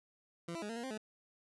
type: tone with pitch steps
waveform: 20% pulse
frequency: 169.7 / 333.2 / 208.1 / 229 / 236.1 / 263.4 / 215.2 Hz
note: F3 / E4 / G#3 / A#3 / A#3 / C4 / A3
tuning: -49 / +19 / +4 / -31 / +22 / +12 / -38 cents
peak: -35 dBFS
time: 0.48-0.977 s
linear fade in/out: 5 ms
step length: 71 ms
effects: resampled to 24000 Hz